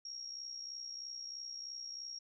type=tone with amplitude modulation; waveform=sine; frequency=5588 Hz; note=F8; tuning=in tune; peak=-40 dBFS; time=0.05-2.19 s; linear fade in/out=5 ms; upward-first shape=sine; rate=63.1 Hz; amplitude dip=60%; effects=none